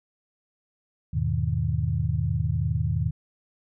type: chord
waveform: sine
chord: E major seventh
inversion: none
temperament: equal with one note detuned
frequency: 81.13 / 103.83 / 123.47 / 155.56 Hz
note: E2 / G#2 / B2 / D#3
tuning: -27 / 0 / 0 / 0 cents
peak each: -28 dBFS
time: 1.13-3.11 s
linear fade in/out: 10 ms
effects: none